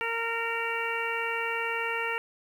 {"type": "harmonic tone", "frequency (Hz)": 460.5, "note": "A#4", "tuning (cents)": -21, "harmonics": [1, 2, 3, 4, 5, 6], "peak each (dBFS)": [-35, -35, -35, -35, -35, -35], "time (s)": [0.01, 2.18], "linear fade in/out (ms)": 0, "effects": ["9-bit"]}